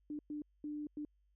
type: tone bursts at uneven times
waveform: sine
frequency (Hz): 297.6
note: D4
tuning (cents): +23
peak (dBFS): -39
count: 4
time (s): 0.1-0.19 / 0.3-0.42 / 0.64-0.87 / 0.97-1.05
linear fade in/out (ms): 2
effects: added 50 Hz sine -70 dBFS peak until 1.35 s